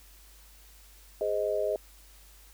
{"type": "chord", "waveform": "sine", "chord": "Ab major", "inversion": "none", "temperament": "just", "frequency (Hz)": [415.3, 519.1, 623], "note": ["Ab4", "C5", "Eb5"], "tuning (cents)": [0, -14, 2], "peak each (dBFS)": [-31, -33, -29], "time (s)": [1.21, 1.76], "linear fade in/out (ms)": 2, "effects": ["added 50 Hz sine -54 dBFS peak until 2.53 s", "white hiss -57 dBFS RMS until 2.53 s"]}